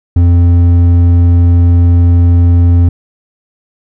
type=tone with hard clipping; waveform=sine; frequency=86.8 Hz; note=F2; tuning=10 cents flat; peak=-5 dBFS; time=0.16-2.89 s; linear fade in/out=5 ms; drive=6 dB; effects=none